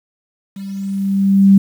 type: tone with level ramp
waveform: sine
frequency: 196 Hz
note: G3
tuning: in tune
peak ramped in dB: -26 to -3 dBFS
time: 0.56-1.58 s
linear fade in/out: 5 ms
effects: 7-bit